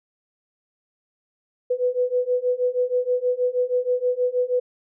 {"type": "beating tone pair", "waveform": "sine", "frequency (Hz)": [493.9, 500.2], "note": ["B4", "B4"], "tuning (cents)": [0, 22], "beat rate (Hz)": 6.3, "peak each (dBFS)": [-23, -22], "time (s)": [1.7, 4.6], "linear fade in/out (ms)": 10, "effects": []}